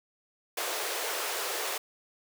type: high-pass noise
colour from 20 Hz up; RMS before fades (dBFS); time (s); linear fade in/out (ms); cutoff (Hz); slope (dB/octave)
pink; -33; 0.57-1.78; 5; 380; 48
effects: none